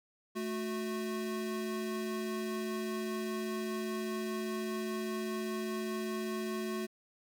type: tone pair together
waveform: square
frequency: 218.3 / 365.5 Hz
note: A3 / F#4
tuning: -13 / -21 cents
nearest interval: major sixth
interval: 892 cents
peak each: -38 / -38 dBFS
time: 0.35-6.87 s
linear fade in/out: 20 ms
effects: none